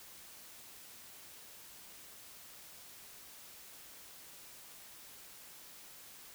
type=silence; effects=white hiss -54 dBFS RMS until 6.34 s